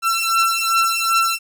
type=beating tone pair; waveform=sawtooth; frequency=1345 / 1347.6 Hz; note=E6 / E6; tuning=+34 / +38 cents; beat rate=2.6 Hz; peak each=-15 dBFS; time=0.02-1.39 s; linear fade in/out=50 ms; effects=none